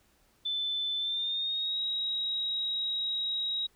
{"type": "tone with pitch glide", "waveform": "sine", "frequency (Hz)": [3520, 3816], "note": ["A7", "A#7"], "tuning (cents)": [0, 40], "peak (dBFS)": -29, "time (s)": [0.45, 3.67], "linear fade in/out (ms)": 10, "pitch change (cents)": 140, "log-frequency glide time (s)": [0.98, 1.79], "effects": ["pink hiss -67 dBFS RMS until 3.75 s"]}